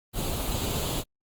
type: noise with comb filter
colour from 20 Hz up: pink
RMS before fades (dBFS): -29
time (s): 0.13-1.04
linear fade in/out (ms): 50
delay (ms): 0.27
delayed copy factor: +0.6
effects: Opus 24 kbps